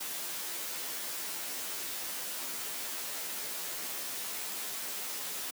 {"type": "noise with comb filter", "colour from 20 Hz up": "white", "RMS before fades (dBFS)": -38, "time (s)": [0, 5.51], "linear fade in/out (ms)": 10, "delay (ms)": 13, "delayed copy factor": -0.9, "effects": ["high-pass 200 Hz 12 dB/octave"]}